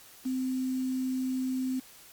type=tone with quantisation; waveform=sine; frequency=258.8 Hz; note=C4; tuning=19 cents flat; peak=-28 dBFS; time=0.25-1.8 s; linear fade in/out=10 ms; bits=8; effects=white hiss -53 dBFS RMS until 2.12 s + Opus 48 kbps